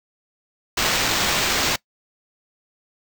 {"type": "noise with sample-and-hold", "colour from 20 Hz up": "violet", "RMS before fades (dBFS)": -21, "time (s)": [0.77, 1.76], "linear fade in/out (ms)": 5, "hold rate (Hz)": 11025, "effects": ["noise-tail reverb RT60 0.1 s tail -22 dB re dry"]}